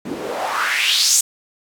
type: noise with band-pass filter sweep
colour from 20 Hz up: white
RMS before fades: -19 dBFS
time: 0.05-1.21 s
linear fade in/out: 5 ms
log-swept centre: 240 to 7900 Hz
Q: 3.6
effects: none